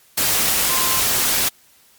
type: tone in noise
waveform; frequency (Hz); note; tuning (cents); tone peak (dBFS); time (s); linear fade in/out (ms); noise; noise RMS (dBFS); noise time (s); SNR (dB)
sine; 1044; C6; -4; -25; 0.69-1.01; 10; white; -18; 0.17-1.49; -10
effects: white hiss -53 dBFS RMS until 1.98 s + MP3 96 kbps